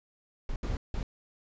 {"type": "noise bursts at uneven times", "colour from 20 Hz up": "brown", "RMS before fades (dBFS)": -32, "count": 3, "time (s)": [[0.49, 0.56], [0.63, 0.77], [0.94, 1.03]], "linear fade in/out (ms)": 2, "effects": ["resampled to 16000 Hz"]}